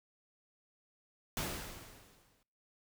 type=noise with exponential decay; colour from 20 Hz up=pink; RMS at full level=-35 dBFS; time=1.37-2.43 s; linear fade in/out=1 ms; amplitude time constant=230 ms; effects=noise-tail reverb RT60 0.6 s tail -24 dB re dry